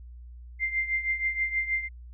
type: tone with tremolo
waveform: sine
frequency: 2093 Hz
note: C7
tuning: in tune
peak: -22 dBFS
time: 0.59-1.89 s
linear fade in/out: 50 ms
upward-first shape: triangle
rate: 6.3 Hz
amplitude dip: 80%
effects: added 60 Hz sine -42 dBFS peak until 2.13 s